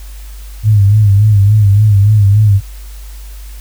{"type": "tone with vibrato", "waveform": "sine", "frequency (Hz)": 103.1, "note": "G#2", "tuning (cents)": -12, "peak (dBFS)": -4, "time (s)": [0.63, 2.61], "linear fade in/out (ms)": 50, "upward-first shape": "sine", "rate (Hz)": 3.5, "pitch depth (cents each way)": 82, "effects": ["added 50 Hz sine -26 dBFS peak until 3.6 s", "white hiss -40 dBFS RMS until 3.6 s"]}